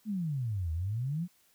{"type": "exponential two-way sweep", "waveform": "sine", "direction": "down then up", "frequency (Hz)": [224.7, 77.78, 185.6], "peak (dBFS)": -30, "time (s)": [0.05, 1.28], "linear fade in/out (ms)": 50, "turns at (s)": 0.72, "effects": ["white hiss -67 dBFS RMS until 1.54 s"]}